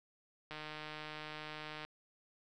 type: click train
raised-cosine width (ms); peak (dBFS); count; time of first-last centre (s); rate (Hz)
0.3; -29; 206; 0.51-1.85; 153
effects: none